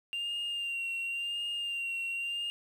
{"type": "tone with vibrato", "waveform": "sine", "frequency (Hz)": 2784, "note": "F7", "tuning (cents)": -6, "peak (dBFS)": -30, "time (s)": [0.13, 2.5], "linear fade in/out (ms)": 0, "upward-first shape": "sine", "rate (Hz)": 0.93, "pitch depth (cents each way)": 31, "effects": ["tanh soft clip ceiling -31 dBFS", "10-bit"]}